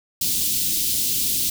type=band-stop noise; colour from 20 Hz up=white; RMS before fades=-22 dBFS; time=0.21-1.5 s; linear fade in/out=5 ms; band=320 to 3200 Hz; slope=24 dB/octave; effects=none